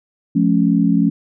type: chord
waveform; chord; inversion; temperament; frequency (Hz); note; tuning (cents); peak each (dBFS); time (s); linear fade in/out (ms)
sine; F augmented; none; equal with one note detuned; 174.61 / 214.6 / 277.2; F3 / A3 / C#4; 0 / -43 / 0; -16; 0.35-1.1; 10
effects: none